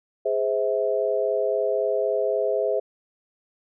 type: chord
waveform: sine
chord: Ab augmented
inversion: none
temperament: just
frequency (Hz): 415.3 / 519.1 / 648.9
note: Ab4 / C5 / E5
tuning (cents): 0 / -14 / -27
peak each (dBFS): -25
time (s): 0.25-2.8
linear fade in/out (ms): 10
effects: none